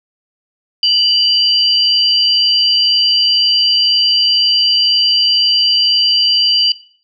sine tone pair together, 2965 / 4723 Hz, F#7 / D8, +3 / +9 cents, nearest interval minor sixth, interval 806 cents, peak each -12 dBFS, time 0.83-6.72 s, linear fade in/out 2 ms, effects noise-tail reverb RT60 0.5 s tail -19 dB re dry

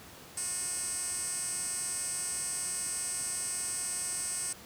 10% pulse tone with band-pass filter, 361 Hz, F#4, 43 cents flat, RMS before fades -35 dBFS, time 0.37-4.53 s, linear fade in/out 5 ms, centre 8200 Hz, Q 7.7, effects pink hiss -50 dBFS RMS until 4.65 s + high-pass 80 Hz 12 dB/octave

